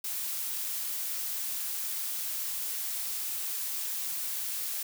blue noise, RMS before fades -34 dBFS, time 0.04-4.83 s, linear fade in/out 5 ms, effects none

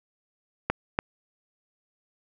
clicks, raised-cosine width 0.5 ms, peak -8 dBFS, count 2, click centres 0.7 / 0.989 s, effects none

